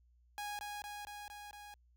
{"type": "tone with echo", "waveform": "sawtooth", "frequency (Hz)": 826, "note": "G#5", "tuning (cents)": -10, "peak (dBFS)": -36, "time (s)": [0.38, 0.59], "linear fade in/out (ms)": 0, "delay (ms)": 230, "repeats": 5, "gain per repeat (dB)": -2, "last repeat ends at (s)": 1.74, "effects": ["added 60 Hz sine -65 dBFS peak until 1.96 s"]}